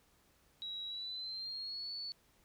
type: tone with pitch glide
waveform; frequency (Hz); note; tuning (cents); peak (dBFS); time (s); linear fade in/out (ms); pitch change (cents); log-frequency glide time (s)
sine; 3872 to 4448; B7 to C#8; -35 to +5; -40; 0.62-2.12; 0; +240; 0.87-1.91
effects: pink hiss -70 dBFS RMS until 2.44 s